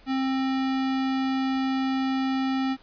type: tone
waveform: square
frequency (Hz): 264.9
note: C4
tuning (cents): +22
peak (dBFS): -24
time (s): 0.06-2.77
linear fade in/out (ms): 50
effects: pink hiss -55 dBFS RMS until 2.82 s + resampled to 11025 Hz